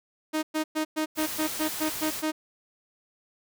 sawtooth tone bursts, 311.1 Hz, D#4, in tune, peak -21 dBFS, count 10, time 0.33-2.32 s, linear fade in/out 20 ms, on 100 ms, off 110 ms
white noise, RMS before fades -34 dBFS, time 1.15-2.24 s, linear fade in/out 50 ms
effects none

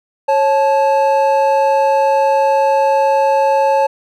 triangle tone pair together, 547.4 / 869 Hz, C#5 / A5, -22 / -22 cents, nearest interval minor sixth, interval 800 cents, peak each -11 dBFS, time 0.28-3.87 s, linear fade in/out 10 ms, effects none

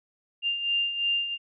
sine beating tone pair, 2794 / 2796.9 Hz, F7 / F7, 0 / +2 cents, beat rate 2.9 Hz, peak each -32 / -25 dBFS, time 0.42-1.38 s, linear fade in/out 50 ms, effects none

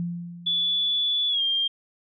sine tone with exponential decay, 172.7 Hz, F3, 19 cents flat, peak -24 dBFS, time 0-1.11 s, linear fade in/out 0 ms, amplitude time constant 240 ms
sine tone with pitch glide, 3446 to 3197 Hz, A7 to G7, -37 to +33 cents, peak -21 dBFS, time 0.46-1.68 s, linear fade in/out 10 ms, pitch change -130 cents, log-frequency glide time 1.29-1.42 s
effects none

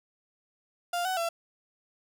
35% pulse tone with pitch steps, 699 / 749 / 674 Hz, F5 / F#5 / E5, +1 / +21 / +38 cents, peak -26 dBFS, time 0.93-1.29 s, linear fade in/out 5 ms, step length 120 ms, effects none

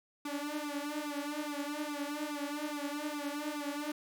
sawtooth tone with flanger, 293.7 Hz, D4, in tune, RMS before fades -38 dBFS, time 0.25-3.92 s, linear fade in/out 5 ms, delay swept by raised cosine 0.79 to 6.09 ms, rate 2.4 Hz, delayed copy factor +1, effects none

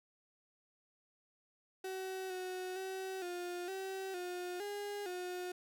35% pulse tone with pitch steps, 377.6 / 368.6 / 379.5 / 353.9 / 383.1 / 357.9 / 408.9 / 360.6 Hz, F#4 / F#4 / F#4 / F4 / G4 / F4 / G#4 / F#4, +35 / -7 / +44 / +23 / -40 / +42 / -27 / -45 cents, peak -38 dBFS, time 1.84-5.52 s, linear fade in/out 5 ms, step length 460 ms, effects none

